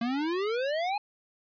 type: exponential sweep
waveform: square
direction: up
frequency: 227.1 to 846 Hz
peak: -28 dBFS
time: 0.01-0.98 s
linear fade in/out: 5 ms
effects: resampled to 11025 Hz